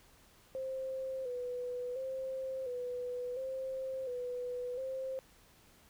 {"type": "tone with vibrato", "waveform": "sine", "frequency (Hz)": 510, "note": "C5", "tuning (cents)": -44, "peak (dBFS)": -36, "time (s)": [0.55, 5.19], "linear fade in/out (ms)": 0, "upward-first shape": "square", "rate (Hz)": 0.71, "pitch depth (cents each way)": 55, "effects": ["pink hiss -63 dBFS RMS until 5.89 s"]}